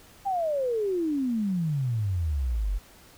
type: exponential sweep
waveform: sine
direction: down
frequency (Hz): 811 to 43.65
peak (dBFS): -24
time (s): 0.25-2.79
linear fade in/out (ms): 20
effects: pink hiss -53 dBFS RMS until 3.17 s